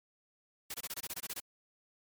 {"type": "noise bursts", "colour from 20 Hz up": "white", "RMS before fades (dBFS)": -40, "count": 11, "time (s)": [0.7, 1.401], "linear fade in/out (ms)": 5, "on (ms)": 41, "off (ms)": 25, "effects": ["MP3 96 kbps"]}